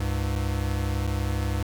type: tone pair together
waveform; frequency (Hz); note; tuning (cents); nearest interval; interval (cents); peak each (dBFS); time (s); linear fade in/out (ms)
square; 68.6 / 100.8; C#2 / G2; -17 / +49; perfect fifth; 666; -28; 0-1.63; 5
effects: 10-bit